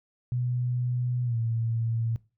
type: tone with pitch glide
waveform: sine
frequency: 123.47 to 114.54 Hz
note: B2 to A#2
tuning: 0 to -30 cents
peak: -25 dBFS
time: 0.32-2.16 s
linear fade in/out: 0 ms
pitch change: -130 cents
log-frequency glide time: 1.24-1.37 s
effects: noise-tail reverb RT60 0.3 s tail -20 dB re dry